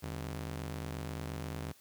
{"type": "ring-modulated tone", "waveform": "sawtooth", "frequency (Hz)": 114.3, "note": "A#2", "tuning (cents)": -34, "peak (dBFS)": -31, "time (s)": [0.02, 1.73], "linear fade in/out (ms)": 20, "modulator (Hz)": 32.9, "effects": ["white hiss -62 dBFS RMS until 1.8 s"]}